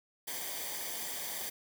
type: noise with comb filter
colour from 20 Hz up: white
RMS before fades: -39 dBFS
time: 0.27-1.5 s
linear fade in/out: 10 ms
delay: 0.74 ms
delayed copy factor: -0.65
effects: none